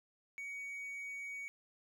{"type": "tone", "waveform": "triangle", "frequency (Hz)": 2248, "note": "C#7", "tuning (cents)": 24, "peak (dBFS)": -40, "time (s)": [0.38, 1.48], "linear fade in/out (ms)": 0, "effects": []}